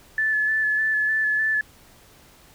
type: tone with vibrato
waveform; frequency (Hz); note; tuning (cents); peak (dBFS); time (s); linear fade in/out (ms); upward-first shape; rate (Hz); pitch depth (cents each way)
sine; 1736; A6; -24; -19; 0.18-1.61; 2; square; 3.3; 17
effects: pink hiss -52 dBFS RMS until 2.54 s